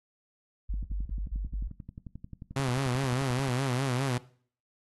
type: tone bursts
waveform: sine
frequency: 49 Hz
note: G1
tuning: in tune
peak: -28 dBFS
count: 5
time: 0.69-1.682 s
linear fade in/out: 10 ms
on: 160 ms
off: 48 ms
type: click train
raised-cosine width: 5 ms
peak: -29 dBFS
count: 32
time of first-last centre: 0.74-3.483 s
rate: 11.3 Hz
type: tone with vibrato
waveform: sawtooth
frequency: 130 Hz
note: C3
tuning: 11 cents flat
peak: -23 dBFS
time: 2.56-4.18 s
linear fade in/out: 5 ms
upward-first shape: sine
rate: 4.9 Hz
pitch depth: 110 cents each way
effects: noise-tail reverb RT60 0.5 s tail -19 dB re dry + AAC 32 kbps